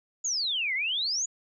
sine exponential two-way sweep, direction down then up, 7010 to 1975.5 to 7010 Hz, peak -26 dBFS, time 0.24-1.26 s, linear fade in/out 10 ms, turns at 0.74 s, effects none

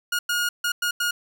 sawtooth tone bursts at uneven times, 1433 Hz, F6, 44 cents sharp, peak -18 dBFS, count 5, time 0.12-0.19 / 0.29-0.49 / 0.64-0.72 / 0.82-0.91 / 1-1.11 s, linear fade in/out 5 ms, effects none

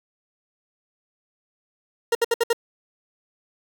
40% pulse tone bursts, 466.2 Hz, A#4, in tune, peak -16 dBFS, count 5, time 2.12-2.531 s, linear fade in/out 5 ms, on 31 ms, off 64 ms, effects 7-bit

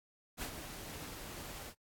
pink noise with ADSR envelope, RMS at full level -39 dBFS, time 0.37-1.75 s, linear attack 49 ms, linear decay 81 ms, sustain -8 dB, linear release 82 ms, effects AAC 64 kbps

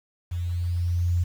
sine tone with level ramp, 87.31 Hz, F2, in tune, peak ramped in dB -26 to -19 dBFS, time 0.31-1.24 s, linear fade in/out 10 ms, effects 8-bit

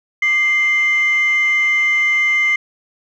sine tone with frequency modulation, 2093 Hz, C7, in tune, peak -11 dBFS, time 0.22-2.56 s, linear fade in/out 5 ms, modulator 906 Hz, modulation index 0.25, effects tanh soft clip ceiling -9 dBFS

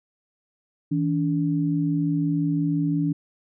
sine tone pair together, 161.3 / 287.1 Hz, E3 / D4, -37 / -39 cents, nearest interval minor seventh, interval 998 cents, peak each -23 dBFS, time 0.91-3.13 s, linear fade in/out 10 ms, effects none

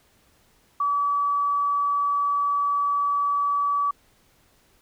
sine tone, 1146 Hz, D6, 43 cents flat, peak -20 dBFS, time 0.8-3.91 s, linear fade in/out 5 ms, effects pink hiss -61 dBFS RMS until 4.81 s

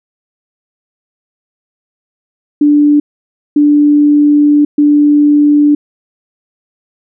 sine tone bursts at uneven times, 293.7 Hz, D4, in tune, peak -4 dBFS, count 3, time 2.61-3 / 3.56-4.65 / 4.78-5.75 s, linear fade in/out 5 ms, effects none

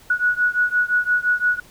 sine beating tone pair, 1463 / 1468.8 Hz, F#6 / F#6, -20 / -13 cents, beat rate 5.8 Hz, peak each -19 / -20 dBFS, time 0.1-1.6 s, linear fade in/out 5 ms, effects pink hiss -49 dBFS RMS until 1.7 s

